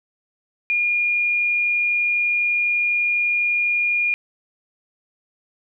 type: tone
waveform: sine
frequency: 2424 Hz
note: D#7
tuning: 46 cents flat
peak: -17 dBFS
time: 0.7-4.14 s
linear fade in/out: 0 ms
effects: none